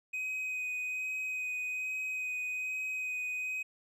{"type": "tone with vibrato", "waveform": "triangle", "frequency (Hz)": 2511, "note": "D#7", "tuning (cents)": 15, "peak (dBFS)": -32, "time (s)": [0.13, 3.63], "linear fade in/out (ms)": 10, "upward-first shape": "sine", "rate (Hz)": 1.2, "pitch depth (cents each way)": 11, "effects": []}